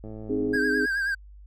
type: click train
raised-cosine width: 2 ms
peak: -27 dBFS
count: 57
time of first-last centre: 0.04-0.559 s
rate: 108 Hz
type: chord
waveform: sine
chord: Ab major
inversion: first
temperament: equal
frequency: 261.6 / 311.1 / 415.3 Hz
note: C4 / Eb4 / Ab4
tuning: 0 / 0 / 0 cents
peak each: -28 / -29 / -27 dBFS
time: 0.29-0.86 s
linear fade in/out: 10 ms
type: tone with vibrato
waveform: triangle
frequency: 1600 Hz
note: G6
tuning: 35 cents sharp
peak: -22 dBFS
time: 0.53-1.15 s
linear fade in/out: 10 ms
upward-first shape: triangle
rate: 9.4 Hz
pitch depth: 74 cents each way
effects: added 50 Hz sine -44 dBFS peak until 1.46 s

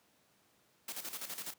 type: noise with tremolo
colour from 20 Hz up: white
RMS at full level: -41 dBFS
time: 0.88-1.54 s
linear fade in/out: 5 ms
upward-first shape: square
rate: 12 Hz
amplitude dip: 65%
effects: pink hiss -70 dBFS RMS until 1.58 s + high-pass 150 Hz 12 dB/octave

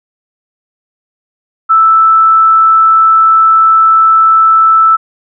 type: tone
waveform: sine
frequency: 1318.5 Hz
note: E6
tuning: in tune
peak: -3 dBFS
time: 1.69-4.97 s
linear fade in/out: 20 ms
effects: none

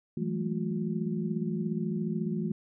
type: tone cluster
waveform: sine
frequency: 164.3 / 184.3 / 201 / 218.5 / 359.3 Hz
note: E3 / F#3 / G3 / A3 / F4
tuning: -5 / -7 / +44 / -12 / +49 cents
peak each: -33 / -36 / -38 / -33 / -38 dBFS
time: 0.17-2.52 s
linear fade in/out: 5 ms
effects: none

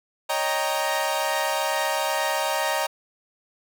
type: chord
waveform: sawtooth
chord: Eb dominant seventh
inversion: third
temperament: equal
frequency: 554.4 / 622.3 / 784 / 932.3 Hz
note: Db5 / Eb5 / G5 / Bb5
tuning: 0 / 0 / 0 / 0 cents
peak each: -26 / -24 / -26 / -23 dBFS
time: 0.29-2.87 s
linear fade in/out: 10 ms
effects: none

